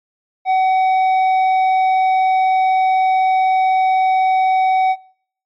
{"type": "tone with tanh clipping", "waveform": "triangle", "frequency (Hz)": 754, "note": "F#5", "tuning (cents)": 32, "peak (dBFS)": -13, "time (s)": [0.45, 4.96], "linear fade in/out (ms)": 50, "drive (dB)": 11, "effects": ["noise-tail reverb RT60 0.6 s tail -25 dB re dry", "MP3 48 kbps"]}